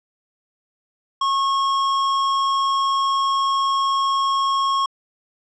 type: tone with hard clipping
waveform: sine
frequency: 1091 Hz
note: C#6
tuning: 28 cents flat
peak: -19 dBFS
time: 1.21-4.86 s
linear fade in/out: 5 ms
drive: 12 dB
effects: low-pass 7000 Hz 12 dB/octave